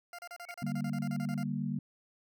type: tone bursts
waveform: 20% pulse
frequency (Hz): 698.5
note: F5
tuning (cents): 0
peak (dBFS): -38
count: 15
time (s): 0.13-1.432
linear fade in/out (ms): 2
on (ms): 56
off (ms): 33
type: tone with exponential growth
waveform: sine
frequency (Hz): 2217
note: C#7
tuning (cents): 0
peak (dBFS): -38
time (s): 0.41-0.51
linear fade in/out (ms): 0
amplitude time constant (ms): 20
type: chord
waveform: sine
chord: G minor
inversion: second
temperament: just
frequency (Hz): 147 / 196 / 235.2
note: D3 / G3 / Bb3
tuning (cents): +2 / 0 / +16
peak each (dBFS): -36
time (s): 0.62-1.79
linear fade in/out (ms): 5
effects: none